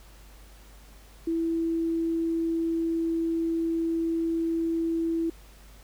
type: tone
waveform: sine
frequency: 330 Hz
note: E4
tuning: 2 cents sharp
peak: -24 dBFS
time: 1.27-5.3 s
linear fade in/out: 5 ms
effects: added 50 Hz sine -49 dBFS peak until 5.83 s + pink hiss -55 dBFS RMS until 5.83 s